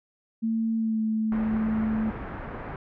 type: tone with pitch glide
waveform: sine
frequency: 224.8 to 219.2 Hz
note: A3 to A3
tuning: +37 to -6 cents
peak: -23 dBFS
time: 0.42-2.11 s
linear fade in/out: 20 ms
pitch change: -43 cents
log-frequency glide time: 0.76-1.01 s
type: low-pass noise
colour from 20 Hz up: pink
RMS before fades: -36 dBFS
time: 1.32-2.76 s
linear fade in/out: 2 ms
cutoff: 1800 Hz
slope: 24 dB/octave
effects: none